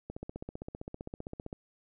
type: click train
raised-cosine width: 2 ms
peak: -26 dBFS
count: 23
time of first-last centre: 0.1-1.529 s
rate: 15.4 Hz
effects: none